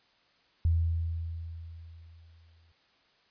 sine tone with exponential decay, 82.9 Hz, E2, 10 cents sharp, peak -21 dBFS, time 0.65-2.72 s, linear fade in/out 0 ms, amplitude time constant 450 ms, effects white hiss -66 dBFS RMS until 3.3 s + resampled to 11025 Hz

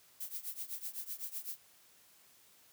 violet noise with tremolo, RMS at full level -39 dBFS, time 0.2-1.57 s, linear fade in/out 5 ms, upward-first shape triangle, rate 7.9 Hz, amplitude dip 95%, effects white hiss -64 dBFS RMS until 2.72 s + high-pass 60 Hz 12 dB/octave

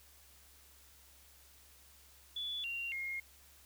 sine tone with pitch steps, 3441 / 2764 / 2141 Hz, A7 / F7 / C7, -39 / -19 / +39 cents, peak -37 dBFS, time 2.36-3.2 s, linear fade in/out 5 ms, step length 280 ms, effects added 68 Hz sine -65 dBFS peak until 3.65 s + white hiss -62 dBFS RMS until 3.65 s

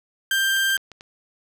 30% pulse tone, 1579 Hz, G6, 12 cents sharp, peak -16 dBFS, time 0.31-0.77 s, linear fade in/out 2 ms
clicks, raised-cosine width 0.2 ms, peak -24 dBFS, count 5, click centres 0.566 / 0.704 / 0.777 / 0.917 / 1.009 s
effects none

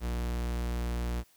45% pulse tone, 59.5 Hz, A#1, 36 cents sharp, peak -30 dBFS, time 0-1.24 s, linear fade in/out 50 ms, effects white hiss -64 dBFS RMS until 1.36 s

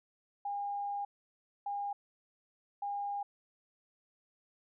sine tone bursts at uneven times, 810 Hz, G#5, 43 cents flat, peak -34 dBFS, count 3, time 0.45-1.05 / 1.66-1.93 / 2.82-3.23 s, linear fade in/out 5 ms, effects none

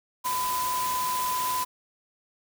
sine tone in noise, 1005 Hz, B5, 30 cents sharp, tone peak -26 dBFS, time 0.24-1.65 s, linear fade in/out 20 ms, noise white, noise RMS -33 dBFS, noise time 0.24-1.65 s, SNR +4 dB, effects none

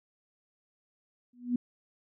sine tone with exponential growth, 244.3 Hz, B3, 19 cents flat, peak -22 dBFS, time 1.33-1.56 s, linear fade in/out 5 ms, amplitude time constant 49 ms, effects none

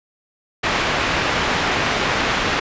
white low-pass noise, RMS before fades -20 dBFS, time 0.63-2.6 s, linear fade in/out 10 ms, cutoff 2300 Hz, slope 12 dB/octave, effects resampled to 16000 Hz

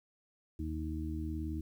harmonic tone, 78.6 Hz, D#2, 18 cents sharp, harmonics 1 / 2 / 3 / 4, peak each -37 / -46 / -44 / -40 dBFS, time 0.59-1.61 s, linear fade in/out 5 ms, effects 11-bit

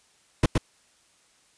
brown noise with echo, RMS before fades -18 dBFS, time 0.43-0.46 s, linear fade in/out 5 ms, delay 120 ms, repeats 1, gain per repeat -3 dB, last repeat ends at 0.58 s, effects white hiss -62 dBFS RMS until 1.57 s + resampled to 22050 Hz

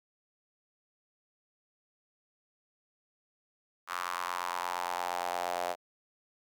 sawtooth tone with high-pass filter sweep, 88.6 Hz, F2, 25 cents sharp, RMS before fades -35 dBFS, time 3.87-5.76 s, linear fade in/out 50 ms, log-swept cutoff 1200 to 660 Hz, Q 3.7, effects none

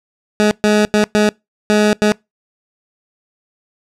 20% pulse tone bursts at uneven times, 210.6 Hz, G#3, 24 cents sharp, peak -5 dBFS, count 6, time 0.4-0.51 / 0.64-0.85 / 0.94-1.04 / 1.15-1.29 / 1.7-1.93 / 2.02-2.12 s, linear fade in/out 0 ms, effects noise-tail reverb RT60 0.2 s tail -25 dB re dry + low-pass 8000 Hz 12 dB/octave

